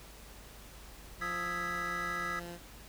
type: tone with pitch glide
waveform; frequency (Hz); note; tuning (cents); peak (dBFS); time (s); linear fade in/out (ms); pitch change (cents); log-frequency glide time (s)
15% pulse; 174.61 to 172.8; F3 to F3; 0 to -18; -36; 1.19-2.59; 50; -18; 2.27-2.44
type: chord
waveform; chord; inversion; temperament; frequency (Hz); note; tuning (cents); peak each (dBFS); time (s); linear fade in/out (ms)
triangle; E major seventh; third; equal; 1244.5 / 1318.5 / 1661.2 / 1975.5; D#6 / E6 / G#6 / B6; 0 / 0 / 0 / 0; -38; 1.21-2.4; 10
effects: added 50 Hz sine -53 dBFS peak until 2.88 s + pink hiss -53 dBFS RMS until 2.88 s